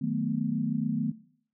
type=chord; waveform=sine; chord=B dominant seventh; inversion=first; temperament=equal; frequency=155.56 / 185 / 220 / 246.9 Hz; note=D#3 / F#3 / A3 / B3; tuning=0 / 0 / 0 / 0 cents; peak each=-32 / -35 / -31 / -31 dBFS; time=0.01-1.12 s; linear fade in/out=10 ms; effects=noise-tail reverb RT60 0.6 s tail -19 dB re dry